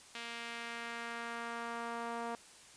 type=tone with band-pass filter sweep; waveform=sawtooth; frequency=233.6 Hz; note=A#3; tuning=4 cents sharp; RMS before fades=-42 dBFS; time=0.15-2.35 s; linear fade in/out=0 ms; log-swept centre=2800 to 870 Hz; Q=1.3; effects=white hiss -57 dBFS RMS until 2.76 s + resampled to 22050 Hz